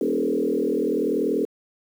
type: tone with frequency modulation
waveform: sine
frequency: 349.2 Hz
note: F4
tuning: in tune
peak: -19 dBFS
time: 0.01-1.45 s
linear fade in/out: 2 ms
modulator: 40.5 Hz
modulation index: 3
effects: high-pass 200 Hz 12 dB/octave + 8-bit